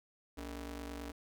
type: ring-modulated tone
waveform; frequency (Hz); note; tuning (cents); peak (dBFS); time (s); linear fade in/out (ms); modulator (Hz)
sawtooth; 174.61; F3; 0; -35; 0.37-1.12; 10; 112
effects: none